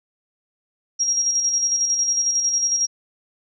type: tone with tremolo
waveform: sine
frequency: 5630 Hz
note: F8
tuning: 13 cents sharp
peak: -16 dBFS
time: 0.99-2.87 s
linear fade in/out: 20 ms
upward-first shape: square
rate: 11 Hz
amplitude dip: 40%
effects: none